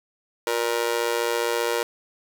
sawtooth tone with amplitude modulation, 471.9 Hz, A#4, 21 cents sharp, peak -14 dBFS, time 0.47-1.83 s, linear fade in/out 2 ms, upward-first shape sine, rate 115 Hz, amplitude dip 100%, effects none

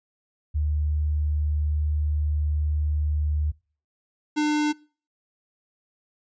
sine / square tone pair in turn, 75.1 / 300.4 Hz, D2 / D4, +39 / +39 cents, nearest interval 2 octaves, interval 2400 cents, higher second, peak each -21 dBFS, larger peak neither, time 0.54-3.52 / 4.36-4.73 s, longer first, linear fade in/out 20 ms, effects noise-tail reverb RT60 0.4 s tail -24 dB re dry + resampled to 16000 Hz

